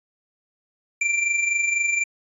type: tone with amplitude modulation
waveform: square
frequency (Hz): 2359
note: D7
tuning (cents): +7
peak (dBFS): -18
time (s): 1.01-2.04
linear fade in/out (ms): 5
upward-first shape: sine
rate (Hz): 24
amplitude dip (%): 55
effects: resampled to 24000 Hz